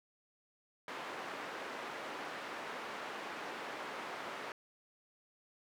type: band-pass noise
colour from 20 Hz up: white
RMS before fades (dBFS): -44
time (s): 0.88-4.52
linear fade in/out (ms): 2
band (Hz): 290 to 1600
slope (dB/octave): 12
effects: none